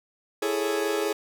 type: chord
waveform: 40% pulse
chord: A major seventh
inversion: second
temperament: equal with one note detuned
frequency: 331 / 415.3 / 440 / 554.4 Hz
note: E4 / G#4 / A4 / C#5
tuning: +7 / 0 / 0 / 0 cents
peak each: -31 / -26 / -31 / -32 dBFS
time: 0.42-1.13 s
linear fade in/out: 5 ms
effects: none

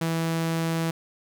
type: tone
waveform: sawtooth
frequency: 164.2 Hz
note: E3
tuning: 6 cents flat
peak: -20 dBFS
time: 0.01-0.91 s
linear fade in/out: 5 ms
effects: none

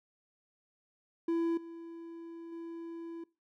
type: tone with level steps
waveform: triangle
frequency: 333.9 Hz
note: E4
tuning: 22 cents sharp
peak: -26 / -41 / -38 dBFS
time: 1.28-3.24 s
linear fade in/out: 5 ms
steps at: 1.57 / 2.52 s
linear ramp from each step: 5 ms
effects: noise-tail reverb RT60 0.3 s tail -23 dB re dry

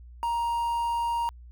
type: tone with quantisation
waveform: triangle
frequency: 938 Hz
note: A#5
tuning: 11 cents sharp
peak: -23 dBFS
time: 0.23-1.29 s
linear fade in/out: 0 ms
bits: 8
effects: added 60 Hz sine -44 dBFS peak until 1.51 s

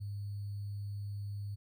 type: tone with sample-and-hold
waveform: sine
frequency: 101.4 Hz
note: G#2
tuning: 41 cents flat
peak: -37 dBFS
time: 0-1.56 s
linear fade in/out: 20 ms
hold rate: 4410 Hz
effects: none

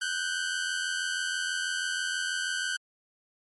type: tone pair together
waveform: sawtooth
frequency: 1480 / 1566.2 Hz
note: F#6 / G6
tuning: 0 / -2 cents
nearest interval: minor second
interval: 98 cents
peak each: -28 dBFS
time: 0.01-2.77 s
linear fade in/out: 10 ms
effects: MP3 48 kbps

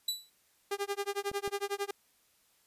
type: tone with exponential decay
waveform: sawtooth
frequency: 3951 Hz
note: B7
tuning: in tune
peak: -24 dBFS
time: 0.08-0.3 s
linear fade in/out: 5 ms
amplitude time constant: 46 ms
type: tone with tremolo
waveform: sawtooth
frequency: 402.1 Hz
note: G4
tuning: 44 cents sharp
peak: -26 dBFS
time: 0.71-1.91 s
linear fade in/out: 5 ms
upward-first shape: sine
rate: 11 Hz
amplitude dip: 100%
type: clicks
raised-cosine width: 2 ms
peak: -30 / -30 dBFS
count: 2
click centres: 1.315 / 1.477 s
effects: white hiss -69 dBFS RMS until 2.66 s + resampled to 32000 Hz

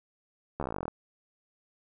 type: slowing click train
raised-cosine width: 1 ms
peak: -19 dBFS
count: 16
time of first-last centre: 0.6-0.881 s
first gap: 13 ms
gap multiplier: 1.05
effects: none

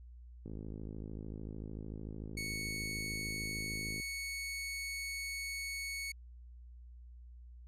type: click train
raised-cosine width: 3 ms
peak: -32 dBFS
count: 190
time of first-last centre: 0.46-3.999 s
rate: 53.4 Hz
type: tone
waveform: sawtooth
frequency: 2217 Hz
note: C#7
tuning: in tune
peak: -35 dBFS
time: 2.37-6.12 s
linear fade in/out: 5 ms
effects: added 60 Hz sine -50 dBFS peak until 7.67 s + resampled to 32000 Hz

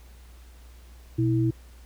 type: tone pair together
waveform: sine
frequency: 122.13 / 325.3 Hz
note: B2 / E4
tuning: -19 / -23 cents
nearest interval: octave + perfect fourth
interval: 1696 cents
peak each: -22 / -24 dBFS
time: 1.18-1.51 s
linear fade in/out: 10 ms
effects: added 60 Hz sine -46 dBFS peak until 1.85 s + pink hiss -57 dBFS RMS until 1.85 s

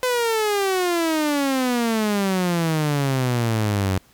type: exponential sweep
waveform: sawtooth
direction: down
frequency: 510 to 92.5 Hz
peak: -15 dBFS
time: 0.03-3.98 s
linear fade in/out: 0 ms
effects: pink hiss -55 dBFS RMS until 4.13 s

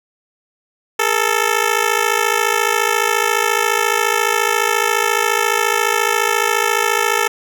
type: ring-modulated tone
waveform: 10% pulse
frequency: 440 Hz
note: A4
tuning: in tune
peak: -3 dBFS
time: 0.99-7.28 s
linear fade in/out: 5 ms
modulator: 27.2 Hz
effects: none

